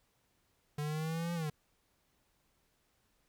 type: exponential two-way sweep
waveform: square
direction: up then down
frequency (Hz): 146.83 to 173 to 146.83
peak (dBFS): -35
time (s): 0.78-1.5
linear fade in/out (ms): 5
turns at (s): 1.34
effects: pink hiss -75 dBFS RMS until 3.28 s